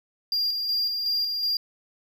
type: tone with tremolo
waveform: triangle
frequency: 4793 Hz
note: D8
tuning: 34 cents sharp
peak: -21 dBFS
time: 0.32-1.57 s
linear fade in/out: 2 ms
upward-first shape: square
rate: 2.7 Hz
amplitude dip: 35%
effects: none